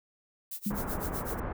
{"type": "noise with tremolo", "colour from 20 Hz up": "violet", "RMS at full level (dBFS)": -37, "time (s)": [0.51, 1.4], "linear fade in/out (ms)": 5, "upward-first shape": "sine", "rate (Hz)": 7.9, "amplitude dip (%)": 95}
{"type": "tone with exponential decay", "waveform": "sine", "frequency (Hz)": 205, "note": "G#3", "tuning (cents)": -22, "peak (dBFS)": -26, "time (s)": [0.66, 1], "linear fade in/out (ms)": 5, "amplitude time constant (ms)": 72}
{"type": "low-pass noise", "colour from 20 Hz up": "pink", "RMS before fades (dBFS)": -35, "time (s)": [0.7, 1.53], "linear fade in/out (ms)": 10, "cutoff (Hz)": 1500, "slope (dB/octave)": 24}
{"effects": []}